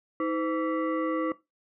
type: tone with frequency modulation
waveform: sine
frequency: 318.4 Hz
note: D#4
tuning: 40 cents sharp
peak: -25 dBFS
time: 0.2-1.32 s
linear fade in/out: 2 ms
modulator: 829 Hz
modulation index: 1.1
effects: noise-tail reverb RT60 0.2 s tail -17 dB re dry